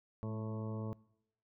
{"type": "harmonic tone with a mistuned harmonic", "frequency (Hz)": 110, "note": "A2", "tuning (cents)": 0, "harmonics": [1, 2, 3, 4, 5, 6, 8, 9, 10], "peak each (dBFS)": [-39, -42, -51, -48, -51, -54, -56, -60, -55], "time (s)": [0.23, 0.93], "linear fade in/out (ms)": 0, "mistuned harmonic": 2, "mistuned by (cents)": -38, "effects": ["noise-tail reverb RT60 0.8 s tail -23 dB re dry"]}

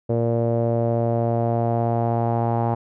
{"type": "tone with low-pass filter sweep", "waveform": "sawtooth", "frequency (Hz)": 116.54, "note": "A#2", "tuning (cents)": 0, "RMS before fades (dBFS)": -21, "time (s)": [0.09, 2.75], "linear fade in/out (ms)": 10, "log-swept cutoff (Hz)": [530, 830], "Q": 4.2, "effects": []}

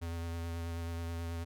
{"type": "tone with vibrato", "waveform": "square", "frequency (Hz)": 84, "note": "E2", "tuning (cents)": 33, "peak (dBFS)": -37, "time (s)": [0.01, 1.45], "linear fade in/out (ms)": 20, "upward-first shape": "sine", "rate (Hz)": 9.3, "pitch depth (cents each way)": 17, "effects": []}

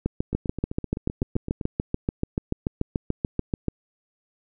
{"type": "two click trains", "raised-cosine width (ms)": 3, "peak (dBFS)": [-17, -10], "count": [11, 26], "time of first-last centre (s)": [[0.33, 1.612], [0.06, 3.683]], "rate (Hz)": [7.8, 6.9], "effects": []}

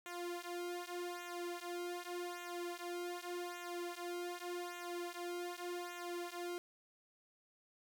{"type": "tone with flanger", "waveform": "sawtooth", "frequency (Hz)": 351.1, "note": "F4", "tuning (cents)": 9, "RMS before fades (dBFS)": -44, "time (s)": [0.06, 6.58], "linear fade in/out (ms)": 0, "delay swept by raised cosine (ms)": [0.2, 4], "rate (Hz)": 0.85, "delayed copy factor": -0.95, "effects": []}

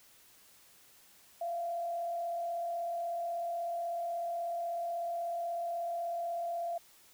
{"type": "tone with frequency modulation", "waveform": "sine", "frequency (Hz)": 686, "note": "F5", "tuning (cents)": -31, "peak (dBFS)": -33, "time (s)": [1.41, 6.78], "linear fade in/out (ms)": 5, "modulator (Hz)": 36.3, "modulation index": 0.4, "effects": ["white hiss -61 dBFS RMS until 7.13 s"]}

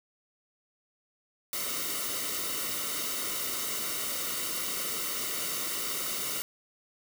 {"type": "noise with comb filter", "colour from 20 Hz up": "white", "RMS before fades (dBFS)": -33, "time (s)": [1.53, 6.42], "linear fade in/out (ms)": 0, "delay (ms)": 1.2, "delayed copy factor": -0.7, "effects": []}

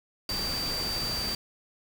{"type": "tone in noise", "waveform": "sine", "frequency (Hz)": 4656, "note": "D8", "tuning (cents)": -16, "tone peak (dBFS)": -30, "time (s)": [0.29, 1.35], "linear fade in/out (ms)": 2, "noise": "pink", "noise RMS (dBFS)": -35, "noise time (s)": [0.29, 1.35], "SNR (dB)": 2, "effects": []}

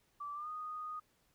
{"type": "tone with pitch glide", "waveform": "sine", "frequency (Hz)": [1162, 1238.2], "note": ["D6", "D#6"], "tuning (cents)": [-19, -9], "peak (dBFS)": -40, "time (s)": [0.2, 1], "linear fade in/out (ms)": 10, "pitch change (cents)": 110, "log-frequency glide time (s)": [0.34, 0.49], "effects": ["pink hiss -74 dBFS RMS until 1.34 s"]}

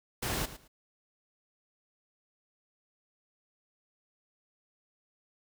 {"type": "noise with echo", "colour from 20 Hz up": "pink", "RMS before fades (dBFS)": -33, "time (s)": [0.22, 0.46], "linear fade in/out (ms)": 10, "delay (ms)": 110, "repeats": 2, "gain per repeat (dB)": -14, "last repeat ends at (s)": 0.68, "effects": []}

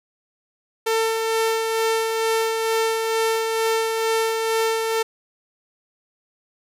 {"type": "tone with tremolo", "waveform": "sawtooth", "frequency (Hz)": 448.4, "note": "A4", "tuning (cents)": 33, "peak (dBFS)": -14, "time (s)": [0.86, 5.03], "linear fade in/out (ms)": 10, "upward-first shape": "sine", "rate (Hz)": 2.2, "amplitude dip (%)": 35, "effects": ["resampled to 32000 Hz", "8-bit"]}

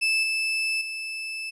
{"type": "tone with level steps", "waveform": "35% pulse", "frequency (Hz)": 2630, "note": "E7", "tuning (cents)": -5, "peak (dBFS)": [-19, -22, -29], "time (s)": [0.01, 1.51], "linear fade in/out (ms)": 20, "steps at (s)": [0.23, 0.81], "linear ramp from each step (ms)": 5, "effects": ["resampled to 24000 Hz"]}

